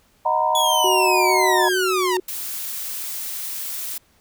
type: chord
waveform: sine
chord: B major seventh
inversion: first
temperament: equal with one note detuned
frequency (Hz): 622.3 / 740 / 932.3 / 1002.7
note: D#5 / F#5 / A#5 / B5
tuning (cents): 0 / 0 / 0 / +26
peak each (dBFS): -24 / -25 / -19 / -24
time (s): 0.25-1.69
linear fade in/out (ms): 10
type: linear sweep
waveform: sawtooth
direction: down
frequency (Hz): 3422 to 901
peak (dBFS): -17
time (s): 0.55-2.17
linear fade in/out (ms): 2
type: tone with vibrato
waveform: sine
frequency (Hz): 370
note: F#4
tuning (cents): 0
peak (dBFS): -20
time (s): 0.84-2.2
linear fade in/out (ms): 5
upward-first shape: square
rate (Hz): 2.2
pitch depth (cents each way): 14
type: noise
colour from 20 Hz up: blue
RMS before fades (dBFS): -29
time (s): 2.28-3.98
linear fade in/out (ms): 5
effects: pink hiss -59 dBFS RMS until 4.2 s